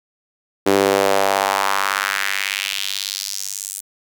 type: tone with high-pass filter sweep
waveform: sawtooth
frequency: 98.2 Hz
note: G2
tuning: 4 cents sharp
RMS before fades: -20 dBFS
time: 0.66-3.81 s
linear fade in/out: 10 ms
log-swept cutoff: 350 to 8700 Hz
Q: 2.2
effects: none